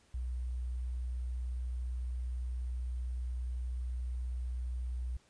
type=tone with sample-and-hold; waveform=sine; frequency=61.74 Hz; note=B1; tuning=in tune; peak=-34 dBFS; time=0.14-5.17 s; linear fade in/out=5 ms; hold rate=8820 Hz; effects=pink hiss -67 dBFS RMS until 5.29 s + resampled to 22050 Hz